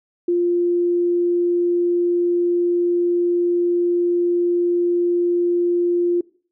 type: tone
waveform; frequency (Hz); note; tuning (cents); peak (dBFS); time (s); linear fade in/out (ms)
sine; 349.2; F4; 0; -15; 0.28-6.21; 5
effects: noise-tail reverb RT60 0.5 s tail -23 dB re dry